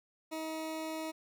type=tone; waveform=20% pulse; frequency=317.6 Hz; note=D#4; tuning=36 cents sharp; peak=-32 dBFS; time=0.31-1.12 s; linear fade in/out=20 ms; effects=none